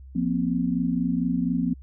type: chord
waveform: sine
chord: F suspended fourth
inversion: none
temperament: equal with one note detuned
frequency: 174.61 / 237.4 / 261.6 Hz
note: F3 / Bb3 / C4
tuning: 0 / +32 / 0 cents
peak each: -26 dBFS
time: 0.15-1.74 s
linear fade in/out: 10 ms
effects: added 66 Hz sine -41 dBFS peak until 1.82 s